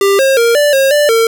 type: tone with pitch steps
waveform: square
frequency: 396 / 537 / 466.5 / 586 / 540 / 589 / 454.7 Hz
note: G4 / C5 / A#4 / D5 / C#5 / D5 / A#4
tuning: +18 / +45 / +1 / -4 / -45 / +5 / -43 cents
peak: -8 dBFS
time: 0.01-1.27 s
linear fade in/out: 2 ms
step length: 180 ms
effects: none